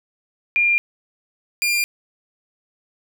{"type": "tone pair in turn", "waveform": ["sine", "sawtooth"], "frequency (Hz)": [2401, 2401], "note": ["D7", "D7"], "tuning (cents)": [38, 38], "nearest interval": "unison", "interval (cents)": 0, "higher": "neither", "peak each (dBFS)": -14, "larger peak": "neither", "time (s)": [[0.56, 0.78], [1.62, 1.84]], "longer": "neither", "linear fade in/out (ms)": 0, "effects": []}